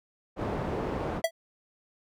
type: low-pass noise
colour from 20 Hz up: white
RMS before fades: -32 dBFS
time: 0.36-1.22 s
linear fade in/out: 50 ms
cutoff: 600 Hz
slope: 12 dB/octave
type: tone with exponential decay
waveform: square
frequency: 659.3 Hz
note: E5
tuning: in tune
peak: -19 dBFS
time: 1.24-1.31 s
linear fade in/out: 5 ms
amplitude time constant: 15 ms
effects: none